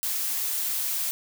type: noise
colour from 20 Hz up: blue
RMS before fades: -28 dBFS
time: 0.03-1.11 s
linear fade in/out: 0 ms
effects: none